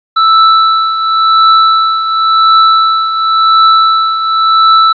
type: tone with tremolo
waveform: square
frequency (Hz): 1318.5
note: E6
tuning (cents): 0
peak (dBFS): -3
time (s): 0.16-4.93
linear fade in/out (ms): 10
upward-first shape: triangle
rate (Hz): 0.93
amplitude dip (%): 65
effects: resampled to 11025 Hz + 7-bit